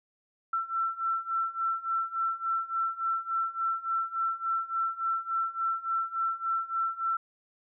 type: beating tone pair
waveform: sine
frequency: 1340 / 1343.5 Hz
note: E6 / E6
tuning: +28 / +33 cents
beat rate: 3.5 Hz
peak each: -32 / -30 dBFS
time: 0.53-7.17 s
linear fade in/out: 5 ms
effects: none